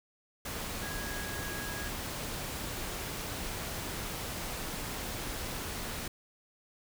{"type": "tone in noise", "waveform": "sine", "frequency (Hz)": 1651, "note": "G#6", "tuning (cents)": -11, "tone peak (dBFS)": -42, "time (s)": [0.82, 1.89], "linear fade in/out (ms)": 5, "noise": "pink", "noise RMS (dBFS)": -38, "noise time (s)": [0.45, 6.08], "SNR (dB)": -7, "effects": []}